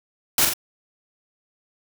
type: noise with echo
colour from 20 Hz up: white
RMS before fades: -18 dBFS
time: 0.38-0.45 s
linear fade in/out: 2 ms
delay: 43 ms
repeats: 2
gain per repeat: -4 dB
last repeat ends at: 0.536 s
effects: none